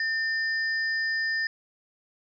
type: tone pair together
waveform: sine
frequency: 1800 / 4975 Hz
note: A6 / D#8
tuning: +39 / -1 cents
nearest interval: octave + tritone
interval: 1760 cents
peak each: -25 / -35 dBFS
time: 0-1.47 s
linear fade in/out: 2 ms
effects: none